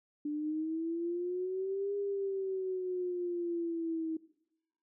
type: exponential two-way sweep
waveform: sine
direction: up then down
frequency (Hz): 293.7 to 405.1 to 318.7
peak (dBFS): -32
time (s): 0.25-4.17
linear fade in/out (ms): 5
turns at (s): 1.95
effects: noise-tail reverb RT60 0.8 s tail -19 dB re dry